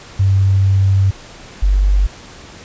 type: tone pair in turn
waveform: sine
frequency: 96.9 / 48.45 Hz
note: G2 / G1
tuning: -20 / -20 cents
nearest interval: octave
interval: 1200 cents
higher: first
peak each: -9 / -9 dBFS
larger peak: neither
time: 0.19-1.11 / 1.62-2.07 s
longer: first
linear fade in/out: 10 ms
effects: pink hiss -37 dBFS RMS until 2.64 s + resampled to 16000 Hz